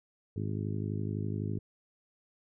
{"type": "harmonic tone", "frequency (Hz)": 51.91, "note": "G#1", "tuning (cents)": 0, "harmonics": [2, 3, 4, 5, 6, 7, 8], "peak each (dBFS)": [-34, -38, -40, -42, -44, -45, -46], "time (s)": [0.36, 1.59], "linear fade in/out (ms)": 5, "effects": []}